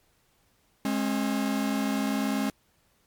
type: tone pair together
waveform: 45% pulse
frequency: 209.3 / 269.8 Hz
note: G#3 / C#4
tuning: +14 / -47 cents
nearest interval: major third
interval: 439 cents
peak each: -28 dBFS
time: 0.85-2.5 s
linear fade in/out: 2 ms
effects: pink hiss -67 dBFS RMS until 3.06 s + MP3 96 kbps